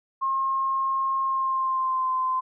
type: tone with pitch glide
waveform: sine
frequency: 1072 to 1034.3 Hz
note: C6 to C6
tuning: +42 to -20 cents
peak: -22 dBFS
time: 0.21-2.41 s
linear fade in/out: 20 ms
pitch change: -62 cents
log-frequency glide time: 1.22-2.12 s
effects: none